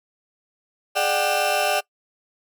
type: tone cluster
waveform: 35% pulse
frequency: 417.9 / 596 / 731 / 778 / 2689 Hz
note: G#4 / D5 / F#5 / G5 / E7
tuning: +11 / +25 / -21 / -13 / +34 cents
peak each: -30 / -22 / -24 / -23 / -26 dBFS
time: 0.95-1.81 s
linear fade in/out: 20 ms
effects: noise-tail reverb RT60 0.1 s tail -22 dB re dry